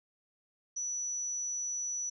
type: tone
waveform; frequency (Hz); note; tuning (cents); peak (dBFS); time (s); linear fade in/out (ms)
sine; 5920; F#8; 0; -33; 0.76-2.1; 10
effects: none